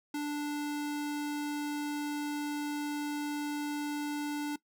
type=tone; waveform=square; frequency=293.7 Hz; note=D4; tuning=in tune; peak=-33 dBFS; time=0.14-4.56 s; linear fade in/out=5 ms; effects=noise-tail reverb RT60 0.1 s tail -19 dB re dry